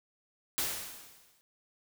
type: noise with exponential decay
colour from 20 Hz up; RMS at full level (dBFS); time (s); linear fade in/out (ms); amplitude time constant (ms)
white; -30; 0.58-1.41; 0; 180
effects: none